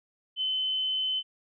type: tone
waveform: sine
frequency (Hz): 3048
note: G7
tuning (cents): -49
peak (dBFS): -26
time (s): 0.36-1.23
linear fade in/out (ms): 50
effects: none